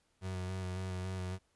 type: tone with vibrato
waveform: 35% pulse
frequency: 92.7 Hz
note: F#2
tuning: 4 cents sharp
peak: -35 dBFS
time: 0.21-1.39 s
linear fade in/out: 50 ms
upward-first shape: square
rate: 3.6 Hz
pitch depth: 20 cents each way
effects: pink hiss -75 dBFS RMS until 1.55 s + resampled to 24000 Hz